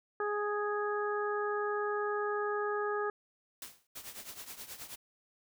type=harmonic tone; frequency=415.3 Hz; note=G#4; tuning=in tune; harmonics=1 / 2 / 3 / 4; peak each=-33 / -40 / -37 / -40 dBFS; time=0.2-3.1 s; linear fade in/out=2 ms
type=noise with exponential decay; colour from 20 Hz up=white; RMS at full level=-41 dBFS; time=3.62-3.87 s; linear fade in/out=2 ms; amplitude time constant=54 ms
type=noise with tremolo; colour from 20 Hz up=white; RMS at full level=-43 dBFS; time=3.95-4.96 s; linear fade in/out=10 ms; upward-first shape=triangle; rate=9.4 Hz; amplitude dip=80%
effects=none